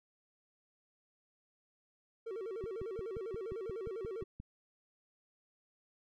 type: tone with vibrato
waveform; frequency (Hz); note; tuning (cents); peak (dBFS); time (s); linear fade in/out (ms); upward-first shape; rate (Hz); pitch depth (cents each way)
triangle; 415.3; G#4; 0; -37; 2.26-4.24; 10; square; 10; 160
type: click train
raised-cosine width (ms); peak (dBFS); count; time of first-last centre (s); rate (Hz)
5; -33; 11; 2.64-4.401; 5.68
effects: none